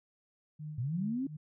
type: tone with tremolo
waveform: sine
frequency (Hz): 152.2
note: D#3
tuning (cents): -38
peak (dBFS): -38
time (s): 0.59-1.37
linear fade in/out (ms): 10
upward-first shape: sine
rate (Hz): 2.8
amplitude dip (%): 90
type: linear sweep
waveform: sine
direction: up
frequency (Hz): 110 to 280.5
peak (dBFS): -31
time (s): 0.78-1.27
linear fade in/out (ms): 5
effects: none